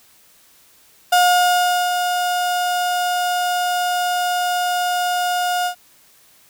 35% pulse tone with ADSR envelope, 716 Hz, F5, 43 cents sharp, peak -9 dBFS, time 1.12-5.75 s, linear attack 8 ms, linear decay 770 ms, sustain -7 dB, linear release 90 ms, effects white hiss -52 dBFS RMS until 6.49 s

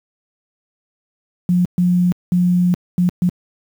sine tone bursts at uneven times, 178.3 Hz, F3, 36 cents sharp, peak -11 dBFS, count 5, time 1.49-1.65 / 1.78-2.12 / 2.32-2.74 / 2.98-3.09 / 3.22-3.29 s, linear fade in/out 0 ms, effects high-pass 100 Hz 12 dB/octave + 7-bit

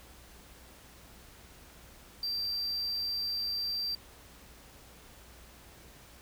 triangle tone, 4699 Hz, D8, in tune, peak -30 dBFS, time 2.23-3.95 s, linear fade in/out 2 ms, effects added 60 Hz sine -58 dBFS peak until 6.21 s + pink hiss -55 dBFS RMS until 6.21 s

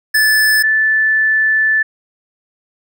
square / sine tone pair in turn, 1741 / 1752.1 Hz, A6 / A6, -19 / -8 cents, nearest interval unison, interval 11 cents, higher second, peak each -10 dBFS, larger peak neither, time 0.14-0.63 / 0.63-1.83 s, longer second, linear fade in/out 10 ms, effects none

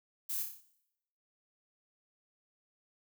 violet noise with echo, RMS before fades -37 dBFS, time 0.29-0.43 s, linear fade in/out 10 ms, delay 30 ms, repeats 6, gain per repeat -4 dB, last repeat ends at 0.61 s, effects noise-tail reverb RT60 0.8 s tail -17 dB re dry

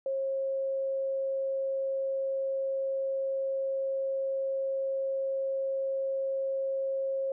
sine tone, 539 Hz, C#5, 49 cents flat, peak -28 dBFS, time 0.06-7.32 s, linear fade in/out 2 ms, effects none

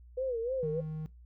sine tone with vibrato, 490 Hz, B4, 14 cents flat, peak -30 dBFS, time 0.17-0.81 s, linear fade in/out 10 ms, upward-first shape sine, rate 3.3 Hz, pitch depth 140 cents each way
triangle tone, 156 Hz, D#3, 5 cents sharp, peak -33 dBFS, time 0.63-1.06 s, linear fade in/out 0 ms
effects noise-tail reverb RT60 0.2 s tail -19 dB re dry + added 60 Hz sine -51 dBFS peak until 1.25 s

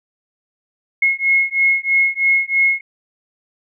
sine beating tone pair, 2166 / 2169.1 Hz, C#7 / C#7, -41 / -38 cents, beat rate 3.1 Hz, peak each -16 dBFS, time 1.02-2.81 s, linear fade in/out 5 ms, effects none

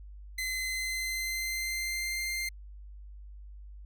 sawtooth tone with pitch glide, 2048 to 2097 Hz, C7 to C7, -38 to +3 cents, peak -28 dBFS, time 0.38-2.49 s, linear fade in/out 5 ms, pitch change +41 cents, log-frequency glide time 0.5-2.22 s, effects added 50 Hz sine -44 dBFS peak until 3.85 s

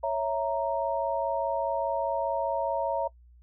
sine chord, A# diminished, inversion first, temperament equal, 554.4 / 659.3 / 932.3 Hz, C#5 / E5 / A#5, 0 / 0 / 0 cents, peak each -30 dBFS, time 0.03-3.08 s, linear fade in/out 10 ms, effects noise-tail reverb RT60 0.1 s tail -23 dB re dry + added 60 Hz sine -52 dBFS peak until 3.42 s

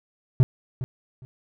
triangle tone with echo, 128.1 Hz, C3, 36 cents flat, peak -10 dBFS, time 0.4-0.43 s, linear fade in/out 0 ms, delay 410 ms, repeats 2, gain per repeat -14 dB, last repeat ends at 1.25 s, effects none

